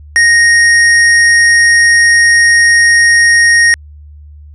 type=tone; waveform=square; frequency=1864.7 Hz; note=A#6; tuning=in tune; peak=-5 dBFS; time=0.16-3.74 s; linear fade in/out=0 ms; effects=added 74 Hz sine -31 dBFS peak until 4.54 s + resampled to 24000 Hz